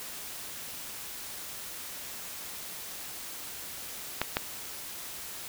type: clicks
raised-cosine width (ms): 0.3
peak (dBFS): -10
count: 2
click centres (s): 4.216 / 4.369
effects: white hiss -41 dBFS RMS until 5.48 s